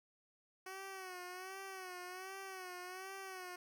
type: tone with vibrato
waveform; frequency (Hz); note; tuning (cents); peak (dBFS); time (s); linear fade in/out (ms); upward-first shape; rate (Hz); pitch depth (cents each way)
10% pulse; 373.2; F#4; +15; -38; 0.66-3.56; 5; sine; 1.3; 70
effects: none